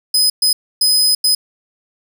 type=tone bursts at uneven times; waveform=sawtooth; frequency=5030 Hz; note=D#8; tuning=18 cents sharp; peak=-8 dBFS; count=4; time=0.14-0.3 / 0.42-0.53 / 0.81-1.15 / 1.24-1.35 s; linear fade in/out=5 ms; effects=none